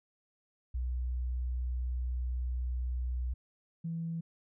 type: tone pair in turn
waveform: sine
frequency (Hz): 62 / 165.52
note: B1 / E3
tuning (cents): +7 / +7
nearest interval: octave + perfect fourth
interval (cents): 1700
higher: second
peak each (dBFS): -30 / -33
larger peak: first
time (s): 0.74-3.34 / 3.84-4.21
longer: first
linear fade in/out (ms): 10
effects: tanh soft clip ceiling -27 dBFS